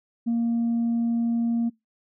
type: tone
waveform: sine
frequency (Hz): 233.1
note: A#3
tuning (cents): 0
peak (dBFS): -19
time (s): 0.26-1.7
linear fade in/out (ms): 20
effects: noise-tail reverb RT60 0.2 s tail -25 dB re dry + tanh soft clip ceiling -19 dBFS